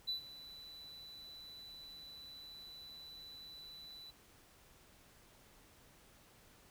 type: tone with ADSR envelope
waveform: triangle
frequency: 3978 Hz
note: B7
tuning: 12 cents sharp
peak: -31 dBFS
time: 0.07-4.11 s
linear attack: 22 ms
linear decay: 110 ms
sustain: -18 dB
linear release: 12 ms
effects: tanh soft clip ceiling -32 dBFS + pink hiss -64 dBFS RMS until 6.7 s